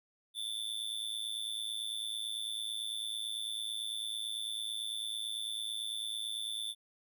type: tone with amplitude modulation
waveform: square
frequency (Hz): 3520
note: A7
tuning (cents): 0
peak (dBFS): -33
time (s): 0.34-6.75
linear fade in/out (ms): 50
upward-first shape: sine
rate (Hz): 109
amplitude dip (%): 85
effects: none